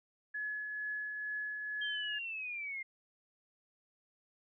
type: tone with tremolo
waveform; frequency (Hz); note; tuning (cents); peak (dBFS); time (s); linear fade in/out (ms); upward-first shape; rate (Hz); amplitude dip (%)
sine; 1700; G#6; +40; -35; 0.34-2.19; 10; triangle; 2.2; 35
type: linear sweep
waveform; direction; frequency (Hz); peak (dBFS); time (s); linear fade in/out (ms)
sine; down; 3199 to 2093; -38; 1.81-2.83; 10
effects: none